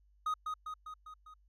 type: tone with echo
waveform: triangle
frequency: 1250 Hz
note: D#6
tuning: 8 cents sharp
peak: -29 dBFS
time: 0.26-0.34 s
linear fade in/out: 5 ms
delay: 200 ms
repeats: 5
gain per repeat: -4 dB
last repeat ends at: 1.34 s
effects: added 50 Hz sine -64 dBFS peak until 1.48 s